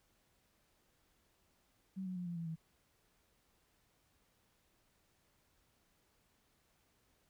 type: tone with pitch steps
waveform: sine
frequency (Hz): 190.1 / 184.05 / 178.19 / 172.52 / 167.03 / 161.71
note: F#3 / F#3 / F3 / F3 / E3 / E3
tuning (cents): +47 / -9 / +35 / -21 / +23 / -33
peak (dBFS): -39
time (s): 1.96-2.56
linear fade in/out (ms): 20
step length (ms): 100
effects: pink hiss -75 dBFS RMS until 7.29 s